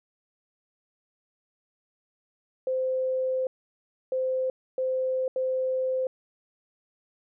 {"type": "tone bursts at uneven times", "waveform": "sine", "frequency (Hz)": 518, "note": "C5", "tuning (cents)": -17, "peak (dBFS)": -24, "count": 4, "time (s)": [[2.67, 3.47], [4.12, 4.5], [4.78, 5.28], [5.36, 6.07]], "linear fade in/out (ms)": 2, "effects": []}